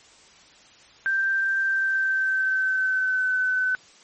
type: tone with pitch glide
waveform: sine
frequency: 1571 to 1513.1 Hz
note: G6 to F#6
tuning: +3 to +38 cents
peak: -20 dBFS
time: 1.06-3.75 s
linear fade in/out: 0 ms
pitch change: -65 cents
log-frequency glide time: 1.61-3.33 s
effects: white hiss -52 dBFS RMS until 4.03 s + MP3 32 kbps